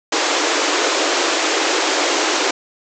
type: band-pass noise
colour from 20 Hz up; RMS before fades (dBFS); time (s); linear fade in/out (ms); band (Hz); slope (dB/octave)
pink; -18; 0.12-2.51; 5; 290 to 7500; 96
effects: none